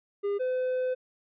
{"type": "tone pair in turn", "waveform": "triangle", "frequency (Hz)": [404.3, 509.4], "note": ["G#4", "C5"], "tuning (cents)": [-46, -46], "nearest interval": "major third", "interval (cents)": 400, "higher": "second", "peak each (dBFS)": -24, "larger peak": "neither", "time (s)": [[0.23, 0.39], [0.39, 0.95]], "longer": "second", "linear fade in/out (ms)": 20, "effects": ["resampled to 8000 Hz"]}